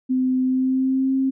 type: tone with pitch glide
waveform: sine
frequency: 257.3 to 266.1 Hz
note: C4 to C4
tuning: -29 to +29 cents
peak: -17 dBFS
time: 0.09-1.31 s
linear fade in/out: 20 ms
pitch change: +58 cents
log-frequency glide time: 0.43-1.13 s
effects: none